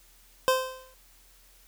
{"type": "tone with exponential decay", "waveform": "25% pulse", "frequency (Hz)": 518, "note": "C5", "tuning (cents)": -17, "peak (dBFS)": -14, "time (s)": [0.48, 0.94], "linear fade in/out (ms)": 0, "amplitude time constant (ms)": 98, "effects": ["added 41 Hz sine -59 dBFS peak until 1.67 s", "white hiss -59 dBFS RMS until 1.67 s"]}